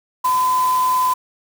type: tone in noise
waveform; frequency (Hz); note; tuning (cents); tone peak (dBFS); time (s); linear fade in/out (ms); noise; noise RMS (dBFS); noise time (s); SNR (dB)
sine; 1014; B5; +45; -14; 0.24-1.14; 10; white; -31; 0.24-1.14; +14
effects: none